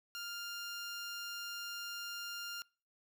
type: tone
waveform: 15% pulse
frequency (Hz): 1400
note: F6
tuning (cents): +4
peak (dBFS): -35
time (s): 0.15-2.62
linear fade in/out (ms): 0
effects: noise-tail reverb RT60 0.4 s tail -25 dB re dry